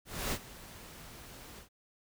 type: noise with ADSR envelope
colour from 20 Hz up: pink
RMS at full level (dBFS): -33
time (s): 0.05-1.69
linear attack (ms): 270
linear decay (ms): 64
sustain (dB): -17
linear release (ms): 100
effects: none